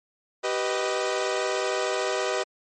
sawtooth chord, G augmented, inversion none, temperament equal with one note detuned, 387 / 493.9 / 622.3 Hz, G4 / B4 / D#5, -22 / 0 / 0 cents, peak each -25 dBFS, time 0.43-2.44 s, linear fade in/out 20 ms, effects MP3 32 kbps

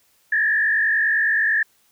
sine tone with frequency modulation, 1751 Hz, A6, 9 cents flat, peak -16 dBFS, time 0.32-1.63 s, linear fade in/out 5 ms, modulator 49.3 Hz, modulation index 1.6, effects white hiss -61 dBFS RMS until 1.91 s

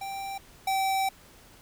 square tone pair in turn, 784 / 771.9 Hz, G5 / G5, 0 / -27 cents, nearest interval unison, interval 27 cents, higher first, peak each -34 / -25 dBFS, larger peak second, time 0.01-0.38 / 0.67-1.09 s, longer second, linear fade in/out 5 ms, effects pink hiss -54 dBFS RMS until 1.61 s

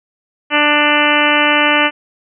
harmonic tone, 295.8 Hz, D4, 13 cents sharp, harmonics 1 / 2 / 3 / 4 / 5 / 6 / 7 / 8 / 9 / 10, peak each -19 / -19 / -19 / -19 / -19 / -19 / -19 / -19 / -19 / -19 dBFS, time 0.5-1.91 s, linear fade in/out 50 ms, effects none

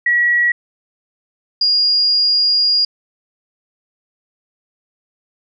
sine tone pair in turn, 1923 / 4846 Hz, B6 / D#8, -47 / -47 cents, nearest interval octave + major third, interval 1600 cents, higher second, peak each -11 dBFS, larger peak neither, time 0.06-0.52 / 1.61-2.85 s, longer second, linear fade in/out 5 ms, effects none

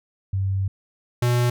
sine / square tone pair in turn, 96.6 / 121.71 Hz, G2 / B2, -25 / -25 cents, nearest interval major third, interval 400 cents, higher second, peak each -20 / -18 dBFS, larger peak second, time 0.33-0.68 / 1.22-1.5 s, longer first, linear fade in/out 5 ms, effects none

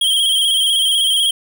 square tone with vibrato, 3207 Hz, G7, 39 cents sharp, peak -13 dBFS, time 0.01-1.31 s, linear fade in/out 5 ms, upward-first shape square, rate 16 Hz, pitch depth 40 cents each way, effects none

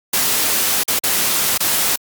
white noise with dropouts, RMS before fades -17 dBFS, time 0.13-1.96 s, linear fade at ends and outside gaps 5 ms, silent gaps 0.835-0.88 / 0.991-1.035 / 1.578-1.603 s, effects high-pass 100 Hz 12 dB/octave + Opus 48 kbps

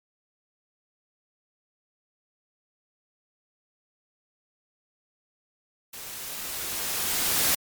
white noise with level ramp, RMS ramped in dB -40 to -22 dBFS, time 5.93-7.55 s, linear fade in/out 5 ms, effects MP3 96 kbps

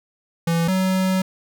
square tone pair in turn, 167.3 / 187.79 Hz, E3 / F#3, +26 / +26 cents, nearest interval major second, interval 200 cents, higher second, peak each -18 dBFS, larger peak neither, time 0.47-0.68 / 0.68-1.22 s, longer second, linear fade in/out 5 ms, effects none

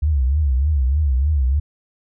sine tone with vibrato, 70 Hz, C#2, 18 cents sharp, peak -14 dBFS, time 0.02-1.6 s, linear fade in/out 10 ms, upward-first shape triangle, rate 3.3 Hz, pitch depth 220 cents each way, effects none

